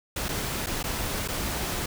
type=noise with dropouts; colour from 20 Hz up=pink; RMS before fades=-30 dBFS; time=0.16-1.86 s; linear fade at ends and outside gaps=5 ms; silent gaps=0.285-0.289 / 0.662-0.668 / 0.829-0.839 / 1.278-1.284 s; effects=none